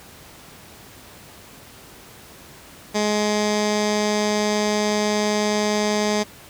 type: tone with low-pass filter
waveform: 15% pulse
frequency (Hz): 210.1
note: G#3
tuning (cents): +20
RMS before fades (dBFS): -21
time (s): 2.94-6.24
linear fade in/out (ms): 20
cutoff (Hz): 6100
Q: 2.4
effects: pink hiss -44 dBFS RMS until 6.49 s + high-pass 60 Hz 12 dB/octave